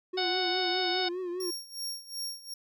triangle tone with vibrato, 360 Hz, F#4, 47 cents flat, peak -30 dBFS, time 0.13-1.51 s, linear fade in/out 10 ms, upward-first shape triangle, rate 4.9 Hz, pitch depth 82 cents each way
harmonic tone, 740 Hz, F#5, in tune, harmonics 1 / 2 / 3 / 4 / 5 / 6 / 7, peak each -33 / -37 / -38 / -38 / -33 / -38 / -36 dBFS, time 0.17-1.09 s, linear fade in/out 10 ms
sawtooth tone with tremolo, 5560 Hz, F8, 9 cents flat, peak -30 dBFS, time 1.4-2.54 s, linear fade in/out 5 ms, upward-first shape sine, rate 2.7 Hz, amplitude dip 85%
effects none

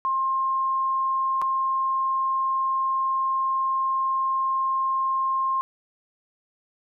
sine tone with dropouts, 1062 Hz, C6, 25 cents sharp, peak -21 dBFS, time 0.05-5.61 s, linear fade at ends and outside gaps 0 ms, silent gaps 1.416-1.421 s, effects none

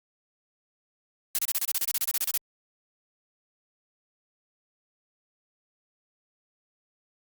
blue noise bursts, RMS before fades -26 dBFS, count 16, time 1.35-2.375 s, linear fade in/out 0 ms, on 35 ms, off 31 ms, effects Opus 48 kbps

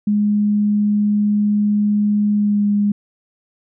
sine tone with pitch glide, 207.7 to 205.1 Hz, G#3 to G#3, 0 to -21 cents, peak -13 dBFS, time 0.07-2.92 s, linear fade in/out 5 ms, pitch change -21 cents, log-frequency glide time 2.34-2.65 s, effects none

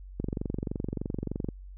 click train, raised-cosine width 3 ms, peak -18 dBFS, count 31, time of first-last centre 0.2-1.488 s, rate 23.3 Hz, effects added 47 Hz sine -42 dBFS peak until 1.77 s

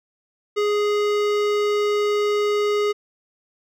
sine tone with hard clipping, 415.3 Hz, G#4, in tune, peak -20 dBFS, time 0.56-2.93 s, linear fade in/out 20 ms, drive 18 dB, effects none

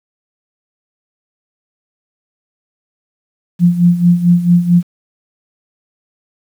sine tone with tremolo, 174.61 Hz, F3, in tune, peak -4 dBFS, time 3.59-4.83 s, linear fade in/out 50 ms, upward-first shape sine, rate 4.5 Hz, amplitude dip 75%, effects 7-bit

